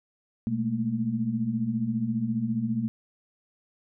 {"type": "tone cluster", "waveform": "sine", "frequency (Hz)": [122.5, 212.5, 227.2], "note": ["B2", "G#3", "A#3"], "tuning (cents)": [-14, 40, -44], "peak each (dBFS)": [-32, -31, -27], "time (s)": [0.47, 2.88], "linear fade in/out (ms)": 0, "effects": []}